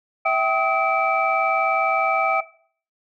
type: tone cluster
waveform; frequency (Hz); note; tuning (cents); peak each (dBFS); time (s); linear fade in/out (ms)
sine; 656 / 775 / 1270 / 2318; E5 / G5 / D#6 / D7; -9 / -20 / +35 / -23; -22; 0.25-2.41; 10
effects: noise-tail reverb RT60 0.5 s tail -18 dB re dry + tanh soft clip ceiling -6 dBFS